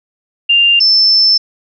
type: tone pair in turn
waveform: sine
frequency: 2794 / 5296 Hz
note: F7 / E8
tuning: 0 / +7 cents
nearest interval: major seventh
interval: 1107 cents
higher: second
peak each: -6 dBFS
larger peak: neither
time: 0.49-0.8 / 0.8-1.38 s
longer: second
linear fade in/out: 10 ms
effects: none